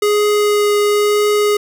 square tone with vibrato, 415.3 Hz, G#4, in tune, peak -12 dBFS, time 0.02-1.57 s, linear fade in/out 5 ms, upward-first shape triangle, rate 0.99 Hz, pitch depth 9 cents each way, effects none

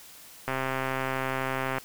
click train, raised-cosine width 0.5 ms, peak -14 dBFS, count 173, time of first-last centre 0.48-1.783 s, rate 132 Hz, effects white hiss -49 dBFS RMS until 1.84 s

